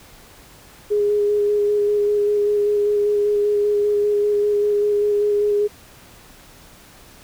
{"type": "tone with vibrato", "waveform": "sine", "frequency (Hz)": 413.5, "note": "G#4", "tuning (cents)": -8, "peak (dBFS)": -15, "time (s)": [0.9, 5.68], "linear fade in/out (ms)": 20, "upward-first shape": "square", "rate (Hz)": 5.1, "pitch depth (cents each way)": 11, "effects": ["pink hiss -46 dBFS RMS until 7.23 s"]}